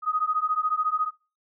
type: beating tone pair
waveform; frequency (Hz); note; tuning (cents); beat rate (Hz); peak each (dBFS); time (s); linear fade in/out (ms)
sine; 1244.5 / 1258.5; D#6 / D#6; 0 / +19; 14; -26 / -26; 0.02-1.11; 50
effects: noise-tail reverb RT60 0.3 s tail -18 dB re dry